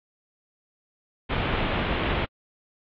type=low-pass noise; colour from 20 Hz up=pink; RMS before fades=-26 dBFS; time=1.29-2.26 s; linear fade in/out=20 ms; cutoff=3400 Hz; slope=48 dB/octave; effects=AAC 48 kbps